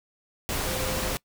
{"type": "tone in noise", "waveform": "sine", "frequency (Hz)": 519, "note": "C5", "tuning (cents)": -14, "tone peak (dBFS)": -34, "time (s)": [0.65, 1.13], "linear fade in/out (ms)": 0, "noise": "pink", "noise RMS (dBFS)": -29, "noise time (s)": [0.49, 1.17], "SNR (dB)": -8, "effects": ["noise-tail reverb RT60 0.1 s tail -23 dB re dry"]}